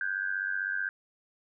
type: tone with amplitude modulation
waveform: sine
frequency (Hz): 1568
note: G6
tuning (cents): 0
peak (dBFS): -25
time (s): 0.01-0.89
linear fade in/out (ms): 2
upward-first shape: sine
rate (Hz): 95.8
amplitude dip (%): 90
effects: none